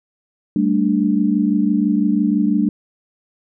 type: chord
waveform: sine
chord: G suspended second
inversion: none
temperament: equal with one note detuned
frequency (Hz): 196 / 222 / 293.7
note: G3 / A3 / D4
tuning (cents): 0 / +16 / 0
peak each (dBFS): -18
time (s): 0.56-2.69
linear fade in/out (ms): 2
effects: none